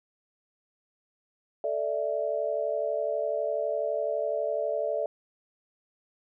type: chord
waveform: sine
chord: A suspended fourth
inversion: none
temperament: equal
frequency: 440 / 587.3 / 659.3 Hz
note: A4 / D5 / E5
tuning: 0 / 0 / 0 cents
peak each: -33 / -29 / -31 dBFS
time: 1.64-5.06 s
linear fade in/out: 2 ms
effects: none